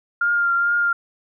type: tone with vibrato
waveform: sine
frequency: 1400 Hz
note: F6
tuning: 4 cents sharp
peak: -16 dBFS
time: 0.21-0.93 s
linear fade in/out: 5 ms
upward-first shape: triangle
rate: 2.3 Hz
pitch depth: 24 cents each way
effects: none